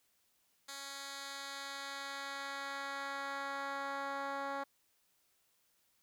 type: tone with band-pass filter sweep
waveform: 10% pulse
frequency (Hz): 277.2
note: C#4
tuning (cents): 0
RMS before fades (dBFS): -42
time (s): 0.68-4.64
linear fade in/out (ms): 10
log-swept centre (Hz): 5800 to 850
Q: 0.75
effects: white hiss -75 dBFS RMS until 6.02 s